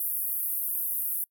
white band-pass noise, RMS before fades -30 dBFS, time 0-1.24 s, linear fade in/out 2 ms, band 11000 to 16000 Hz, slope 48 dB/octave, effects noise-tail reverb RT60 0.1 s tail -25 dB re dry

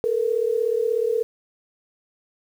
sine tone pair together, 440 / 476.6 Hz, A4 / A#4, 0 / +38 cents, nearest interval minor second, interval 138 cents, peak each -22 dBFS, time 0.04-1.23 s, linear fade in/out 0 ms, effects 8-bit

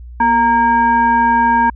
sine tone with frequency modulation, 928 Hz, A#5, 8 cents flat, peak -9 dBFS, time 0.2-1.7 s, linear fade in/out 5 ms, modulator 688 Hz, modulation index 0.71, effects added 60 Hz sine -30 dBFS peak until 1.75 s

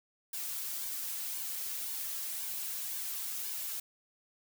blue noise with flanger, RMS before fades -38 dBFS, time 0.33-3.8 s, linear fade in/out 5 ms, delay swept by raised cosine 1.5 to 3.4 ms, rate 1.9 Hz, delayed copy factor -0.6, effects none

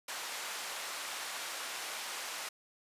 pink band-pass noise, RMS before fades -41 dBFS, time 0.08-2.49 s, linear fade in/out 5 ms, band 880 to 11000 Hz, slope 12 dB/octave, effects resampled to 32000 Hz

